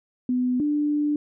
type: tone pair in turn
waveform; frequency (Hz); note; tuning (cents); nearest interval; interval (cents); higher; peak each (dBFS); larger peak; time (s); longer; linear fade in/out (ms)
sine; 250.4 / 295.5; B3 / D4; +24 / +11; minor third; 287; second; -20; neither; 0.29-0.6 / 0.6-1.16; second; 2
effects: none